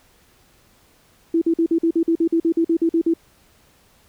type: tone bursts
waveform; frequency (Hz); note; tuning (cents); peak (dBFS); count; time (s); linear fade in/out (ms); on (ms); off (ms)
sine; 331.1; E4; +8; -14; 15; 1.34-3.138; 5; 76; 47
effects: pink hiss -56 dBFS RMS until 4.08 s